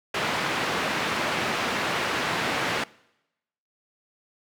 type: band-pass noise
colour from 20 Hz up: white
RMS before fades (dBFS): -27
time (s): 0.14-2.84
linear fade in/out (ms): 5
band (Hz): 130 to 2200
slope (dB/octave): 12
effects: noise-tail reverb RT60 0.9 s tail -23 dB re dry